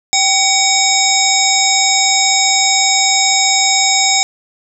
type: harmonic tone with a mistuned harmonic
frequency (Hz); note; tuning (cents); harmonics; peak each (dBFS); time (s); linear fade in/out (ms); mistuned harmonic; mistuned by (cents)
753; F#5; +30; 1 / 3 / 5 / 7 / 9 / 10; -17 / -17 / -17 / -17 / -17 / -17; 0.13-4.23; 0; 1; +54
effects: none